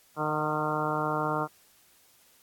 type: harmonic tone with a mistuned harmonic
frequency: 153 Hz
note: D#3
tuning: 29 cents flat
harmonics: 1 / 2 / 3 / 4 / 5 / 6 / 7 / 8 / 9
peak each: -35 / -35 / -35 / -35 / -35 / -35 / -35 / -35 / -35 dBFS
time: 0.16-1.48 s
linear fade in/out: 50 ms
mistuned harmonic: 5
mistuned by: -23 cents
effects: white hiss -61 dBFS RMS until 2.42 s + AAC 64 kbps